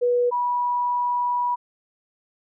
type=tone pair in turn; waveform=sine; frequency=487.4 / 974.8 Hz; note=B4 / B5; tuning=-23 / -23 cents; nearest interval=octave; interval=1200 cents; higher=second; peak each=-17 / -20 dBFS; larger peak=first; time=0.01-0.31 / 0.31-1.56 s; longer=second; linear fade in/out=20 ms; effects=none